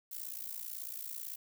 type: noise with amplitude modulation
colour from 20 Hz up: violet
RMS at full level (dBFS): -39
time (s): 0.11-1.36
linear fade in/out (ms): 10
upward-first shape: sine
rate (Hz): 58.1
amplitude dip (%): 85
effects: none